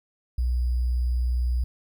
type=tone with sample-and-hold; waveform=sine; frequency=61.2 Hz; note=B1; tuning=15 cents flat; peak=-21 dBFS; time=0.38-1.64 s; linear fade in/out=5 ms; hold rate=4900 Hz; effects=none